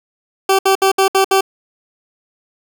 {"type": "tone bursts", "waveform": "20% pulse", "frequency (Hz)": 386.3, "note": "G4", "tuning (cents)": -25, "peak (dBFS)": -5, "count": 6, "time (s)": [0.49, 1.409], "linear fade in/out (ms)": 5, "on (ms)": 99, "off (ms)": 65, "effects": []}